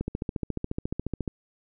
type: click train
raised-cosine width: 3 ms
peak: -16 dBFS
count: 19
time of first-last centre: 0.01-1.278 s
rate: 14.2 Hz
effects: none